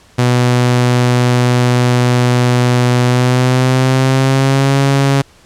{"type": "tone with pitch glide", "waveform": "sawtooth", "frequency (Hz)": [123.47, 137.79], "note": ["B2", "C#3"], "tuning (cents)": [0, -10], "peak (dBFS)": -5, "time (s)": [0.18, 5.22], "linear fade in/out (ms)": 10, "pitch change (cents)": 190, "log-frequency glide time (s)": [3.02, 4.79], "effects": ["pink hiss -46 dBFS RMS until 5.45 s", "low-pass 9000 Hz 12 dB/octave"]}